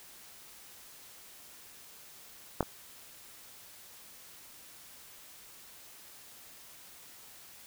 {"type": "clicks", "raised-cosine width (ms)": 1, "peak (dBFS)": [-12, -23], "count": 2, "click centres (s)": [2.607, 2.628], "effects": ["white hiss -53 dBFS RMS until 7.66 s"]}